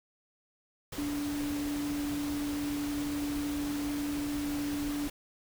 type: tone in noise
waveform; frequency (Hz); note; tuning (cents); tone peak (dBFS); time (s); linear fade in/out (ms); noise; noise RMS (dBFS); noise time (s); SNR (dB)
sine; 290.5; D4; -19; -31; 0.98-5.08; 5; pink; -41; 0.92-5.1; +7
effects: none